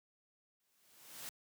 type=noise with exponential growth; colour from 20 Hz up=white; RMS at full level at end=-44 dBFS; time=0.6-1.29 s; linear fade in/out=0 ms; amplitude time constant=150 ms; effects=high-pass 100 Hz 12 dB/octave